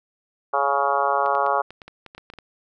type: harmonic tone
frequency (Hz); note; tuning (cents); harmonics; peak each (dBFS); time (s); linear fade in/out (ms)
140; C#3; +18; 3 / 4 / 5 / 6 / 7 / 8 / 9 / 10; -30 / -26 / -26 / -24 / -29 / -24 / -28 / -30; 0.53-1.62; 10
type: clicks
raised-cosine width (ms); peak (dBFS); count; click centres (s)
0.3; -24; 12; 1.261 / 1.351 / 1.464 / 1.706 / 1.818 / 1.88 / 2.063 / 2.149 / 2.18 / 2.301 / 2.337 / 2.387
effects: none